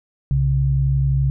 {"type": "tone pair together", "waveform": "sine", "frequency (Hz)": [64.2, 135.82], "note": ["C2", "C#3"], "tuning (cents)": [-32, -35], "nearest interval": "octave + minor second", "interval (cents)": 1297, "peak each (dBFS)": [-20, -16], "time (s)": [0.31, 1.3], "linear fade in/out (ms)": 0, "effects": []}